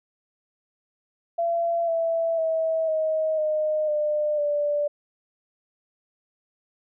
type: tone with pitch steps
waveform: sine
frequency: 678 / 661.7 / 645.9 / 630.4 / 615.3 / 600.6 / 586.2 Hz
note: E5 / E5 / E5 / D#5 / D#5 / D5 / D5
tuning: +49 / +6 / -35 / +23 / -19 / +39 / -3 cents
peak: -21 dBFS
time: 1.38-4.88 s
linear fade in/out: 10 ms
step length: 500 ms
effects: none